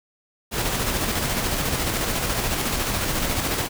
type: noise with tremolo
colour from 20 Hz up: pink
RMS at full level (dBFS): -23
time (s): 0.51-3.69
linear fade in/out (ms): 50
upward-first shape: square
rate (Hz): 14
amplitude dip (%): 30
effects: none